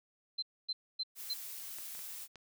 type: tone bursts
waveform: sine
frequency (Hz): 4100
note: C8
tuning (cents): -36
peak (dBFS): -33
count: 4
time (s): 0.38-1.34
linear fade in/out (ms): 10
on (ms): 45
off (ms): 260
type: noise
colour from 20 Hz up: blue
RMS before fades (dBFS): -45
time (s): 1.15-2.28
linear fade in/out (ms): 50
type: clicks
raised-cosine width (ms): 0.2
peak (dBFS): -33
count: 4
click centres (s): 1.786 / 1.951 / 1.992 / 2.357
effects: none